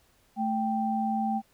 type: tone pair together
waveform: sine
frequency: 220 / 784 Hz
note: A3 / G5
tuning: 0 / 0 cents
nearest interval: octave + minor seventh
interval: 2200 cents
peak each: -28 dBFS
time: 0.36-1.42 s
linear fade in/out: 50 ms
effects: pink hiss -65 dBFS RMS until 1.53 s